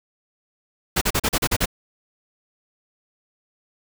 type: noise bursts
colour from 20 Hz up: pink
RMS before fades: -20 dBFS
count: 8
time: 0.96-1.658 s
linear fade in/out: 10 ms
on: 54 ms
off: 38 ms
effects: none